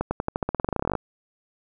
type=accelerating click train; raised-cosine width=1 ms; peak=-10 dBFS; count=21; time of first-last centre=0.01-0.953 s; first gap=100 ms; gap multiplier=0.91; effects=none